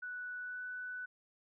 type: tone with pitch glide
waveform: sine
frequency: 1480 to 1492 Hz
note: F#6 to F#6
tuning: 0 to +14 cents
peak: -40 dBFS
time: 0.02-1.06 s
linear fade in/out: 10 ms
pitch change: +14 cents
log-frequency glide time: 0.4-0.62 s
effects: none